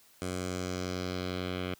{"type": "tone with low-pass filter sweep", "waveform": "10% pulse", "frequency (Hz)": 91.1, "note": "F#2", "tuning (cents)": -26, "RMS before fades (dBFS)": -35, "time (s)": [0.22, 1.74], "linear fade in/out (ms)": 0, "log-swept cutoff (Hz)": [9300, 3000], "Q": 2.1, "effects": ["white hiss -61 dBFS RMS until 1.79 s", "high-pass 60 Hz 12 dB/octave"]}